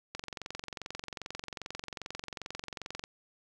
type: click train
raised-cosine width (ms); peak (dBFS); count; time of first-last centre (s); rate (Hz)
0.2; -21; 66; 0.15-3.039; 22.5
effects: none